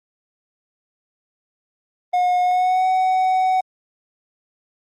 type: tone with pitch glide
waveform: triangle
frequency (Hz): 721 to 748.2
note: F#5 to F#5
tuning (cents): -45 to +19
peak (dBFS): -13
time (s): 2.13-3.61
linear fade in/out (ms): 10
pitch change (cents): +64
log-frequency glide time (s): 2.42-2.86
effects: Opus 24 kbps